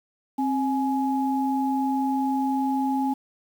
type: tone pair together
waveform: sine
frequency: 265.6 / 839 Hz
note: C4 / G#5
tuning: +26 / +17 cents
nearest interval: octave + minor sixth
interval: 1991 cents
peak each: -23 / -26 dBFS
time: 0.38-3.14 s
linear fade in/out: 10 ms
effects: 8-bit